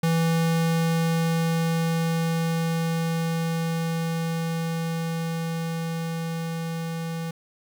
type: tone with level ramp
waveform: square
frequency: 164.81 Hz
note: E3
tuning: in tune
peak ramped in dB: -20 to -29 dBFS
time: 0.03-7.31 s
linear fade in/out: 5 ms
effects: 10-bit